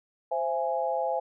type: chord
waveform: sine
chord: C augmented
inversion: none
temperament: equal with one note detuned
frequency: 523.3 / 670 / 830.6 Hz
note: C5 / E5 / G#5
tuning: 0 / +28 / 0 cents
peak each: -30 dBFS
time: 0.31-1.2 s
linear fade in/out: 10 ms
effects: none